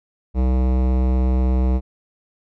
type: tone with hard clipping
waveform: sine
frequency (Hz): 63.7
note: C2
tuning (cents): -46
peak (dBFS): -17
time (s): 0.34-1.81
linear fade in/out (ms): 50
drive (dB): 18
effects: none